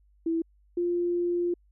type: tone pair in turn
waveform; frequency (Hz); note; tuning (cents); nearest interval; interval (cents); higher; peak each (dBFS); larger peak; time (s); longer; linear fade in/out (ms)
sine; 329.6 / 349.2; E4 / F4; 0 / 0; minor second; 100; second; -24; neither; 0.26-0.42 / 0.77-1.54; second; 5
effects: added 50 Hz sine -59 dBFS peak until 1.71 s